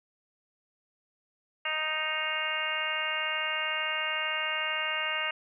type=harmonic tone; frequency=311.1 Hz; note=D#4; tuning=in tune; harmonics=2 / 3 / 4 / 5 / 6 / 7 / 8 / 9; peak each=-40 / -41 / -37 / -37 / -37 / -35 / -40 / -33 dBFS; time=1.65-5.31 s; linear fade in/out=5 ms; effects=none